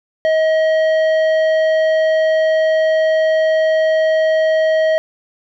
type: tone with tanh clipping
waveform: triangle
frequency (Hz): 634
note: D#5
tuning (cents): +32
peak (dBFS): -13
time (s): 0.25-4.98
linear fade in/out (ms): 0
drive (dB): 14
effects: none